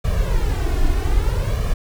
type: noise with flanger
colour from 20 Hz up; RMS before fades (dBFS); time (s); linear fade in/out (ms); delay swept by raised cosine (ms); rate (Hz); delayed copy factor
brown; -18; 0.04-1.74; 10; 1.7 to 2.8; 0.62; +0.75
effects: none